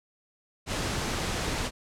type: noise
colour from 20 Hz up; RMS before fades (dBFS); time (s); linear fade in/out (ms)
pink; -30; 0.66-1.71; 50
effects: low-pass 8000 Hz 12 dB/octave